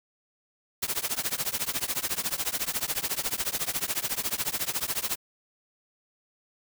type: noise with tremolo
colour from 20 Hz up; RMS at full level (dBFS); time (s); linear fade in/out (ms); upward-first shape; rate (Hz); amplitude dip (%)
white; -26; 0.82-5.16; 10; triangle; 14; 100
effects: none